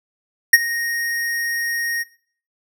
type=tone with ADSR envelope; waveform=square; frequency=1864.7 Hz; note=A#6; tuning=in tune; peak=-4 dBFS; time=0.53-2.04 s; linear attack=6 ms; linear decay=33 ms; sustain=-18 dB; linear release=25 ms; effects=noise-tail reverb RT60 0.5 s tail -17 dB re dry